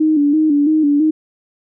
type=tone with vibrato; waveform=sine; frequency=300 Hz; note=D4; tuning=37 cents sharp; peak=-10 dBFS; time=0-1.11 s; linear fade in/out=10 ms; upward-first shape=square; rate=3 Hz; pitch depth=66 cents each way; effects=none